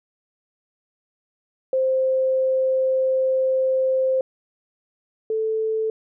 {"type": "tone pair in turn", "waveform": "sine", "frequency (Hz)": [523.3, 440], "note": ["C5", "A4"], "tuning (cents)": [0, 0], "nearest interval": "minor third", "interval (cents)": 300, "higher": "first", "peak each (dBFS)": [-17, -20], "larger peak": "first", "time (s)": [[1.73, 4.21], [5.3, 5.9]], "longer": "first", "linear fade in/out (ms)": 2, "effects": []}